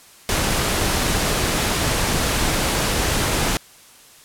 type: noise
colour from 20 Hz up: pink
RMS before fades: -20 dBFS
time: 0.29-3.57 s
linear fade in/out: 0 ms
effects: white hiss -47 dBFS RMS until 4.24 s + low-pass 12000 Hz 12 dB/octave